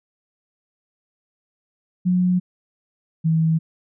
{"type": "tone pair in turn", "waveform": "sine", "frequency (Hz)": [181, 161.25], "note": ["F#3", "E3"], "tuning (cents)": [-38, -38], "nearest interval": "major second", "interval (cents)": 200, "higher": "first", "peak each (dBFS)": -15, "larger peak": "neither", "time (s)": [[2.05, 2.4], [3.24, 3.59]], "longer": "neither", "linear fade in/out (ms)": 20, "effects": []}